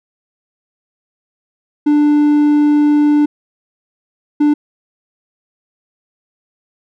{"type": "tone bursts at uneven times", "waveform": "triangle", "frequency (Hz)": 295.5, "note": "D4", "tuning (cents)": 11, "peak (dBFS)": -6, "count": 2, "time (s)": [[1.86, 3.26], [4.4, 4.54]], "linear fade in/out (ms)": 10, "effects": []}